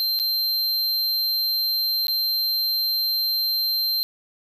square tone with dropouts, 4140 Hz, C8, 19 cents flat, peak -21 dBFS, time 0-4.03 s, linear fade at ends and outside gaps 0 ms, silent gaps 0.19-0.198 / 2.069-2.082 s, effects none

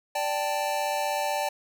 square chord, D suspended fourth, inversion none, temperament equal, 587.3 / 784 / 880 Hz, D5 / G5 / A5, 0 / 0 / 0 cents, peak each -31 dBFS, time 0.15-1.49 s, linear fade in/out 5 ms, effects none

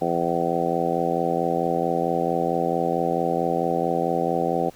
harmonic tone, 84.5 Hz, E2, 43 cents sharp, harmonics 2 / 3 / 4 / 5 / 6 / 7 / 8 / 9, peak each -30 / -31 / -29 / -29 / -27 / -31 / -30 / -26 dBFS, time 0.01-4.7 s, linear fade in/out 10 ms, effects pink hiss -51 dBFS RMS until 4.75 s

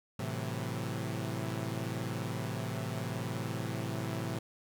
sawtooth chord, F# half-diminished seventh, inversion first, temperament equal, 110 / 130.81 / 164.81 / 185 Hz, A2 / C3 / E3 / F#3, 0 / 0 / 0 / 0 cents, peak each -34 / -35 / -37 / -40 dBFS, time 0.19-4.39 s, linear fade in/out 5 ms, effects 11-bit

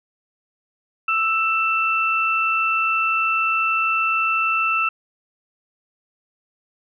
sine tone pair together, 1318.5 / 2672 Hz, E6 / E7, 0 / +23 cents, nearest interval octave, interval 1223 cents, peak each -20 dBFS, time 1.08-4.89 s, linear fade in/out 5 ms, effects none

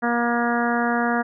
harmonic tone, 237.5 Hz, A#3, 33 cents sharp, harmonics 1 / 2 / 3 / 4 / 5 / 6 / 7 / 8, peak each -23 / -28 / -25 / -30 / -30 / -28 / -28 / -35 dBFS, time 0.02-1.23 s, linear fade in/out 20 ms, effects none

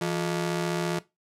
sawtooth ring-modulated tone, 261.2 Hz, C4, 3 cents flat, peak -19 dBFS, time 0.01-0.99 s, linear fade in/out 5 ms, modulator 93.2 Hz, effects noise-tail reverb RT60 0.2 s tail -17 dB re dry + low-pass 11000 Hz 12 dB/octave

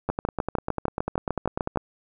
two click trains, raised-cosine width 1 ms, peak -12 / -10 dBFS, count 18 / 12, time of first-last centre 0.09-1.773 / 0.1-1.759 s, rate 10.1 / 6.63 Hz, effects none

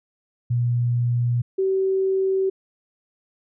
sine tone pair in turn, 120.6 / 382.9 Hz, B2 / G4, -41 / -41 cents, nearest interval octave + minor sixth, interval 2000 cents, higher second, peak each -18 dBFS, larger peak neither, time 0.5-1.42 / 1.58-2.5 s, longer neither, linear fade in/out 10 ms, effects none

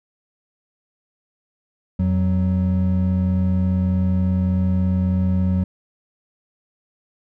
triangle tone pair together, 87.5 / 185.87 Hz, F2 / F#3, +4 / +8 cents, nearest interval octave + minor second, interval 1304 cents, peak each -17 dBFS, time 1.99-5.64 s, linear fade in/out 5 ms, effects none

